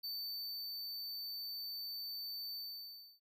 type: tone with ADSR envelope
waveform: square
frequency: 4553 Hz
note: C#8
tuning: 45 cents sharp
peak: -40 dBFS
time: 0.03-3.2 s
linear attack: 16 ms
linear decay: 620 ms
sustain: -2 dB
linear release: 650 ms
effects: none